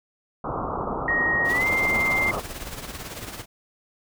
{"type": "low-pass noise", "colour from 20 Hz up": "white", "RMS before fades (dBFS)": -29, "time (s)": [0.44, 2.4], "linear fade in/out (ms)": 5, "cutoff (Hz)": 1300, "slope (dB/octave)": 96}
{"type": "tone with pitch glide", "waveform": "sine", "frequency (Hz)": [1878, 2096], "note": ["A#6", "C7"], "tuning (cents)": [12, 2], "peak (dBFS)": -20, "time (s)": [1.08, 2.31], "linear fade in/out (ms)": 2, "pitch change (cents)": 190, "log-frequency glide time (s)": [1.49, 1.66]}
{"type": "noise with tremolo", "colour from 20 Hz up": "pink", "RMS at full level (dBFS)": -33, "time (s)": [1.44, 3.46], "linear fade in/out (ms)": 50, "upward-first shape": "triangle", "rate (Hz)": 18, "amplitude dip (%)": 65}
{"effects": []}